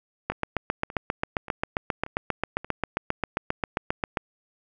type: two click trains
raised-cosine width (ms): 0.5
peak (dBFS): -23 / -9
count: 5 / 30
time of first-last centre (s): 0.32-2.646 / 0.3-4.172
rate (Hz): 1.72 / 7.49
effects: none